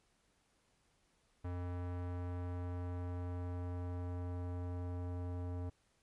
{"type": "tone with low-pass filter sweep", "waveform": "square", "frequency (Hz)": 88.9, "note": "F2", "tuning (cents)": 31, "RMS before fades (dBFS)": -41, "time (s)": [1.44, 5.7], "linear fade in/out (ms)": 10, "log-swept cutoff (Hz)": [1400, 810], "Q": 0.82, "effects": ["pink hiss -75 dBFS RMS until 6.02 s", "resampled to 24000 Hz"]}